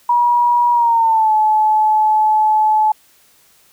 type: tone with pitch glide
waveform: sine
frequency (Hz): 961 to 861.1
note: B5 to A5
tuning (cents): -48 to -38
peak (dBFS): -10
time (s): 0.09-2.92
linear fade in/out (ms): 5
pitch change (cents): -190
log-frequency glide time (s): 0.72-1.33
effects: white hiss -52 dBFS RMS until 3.72 s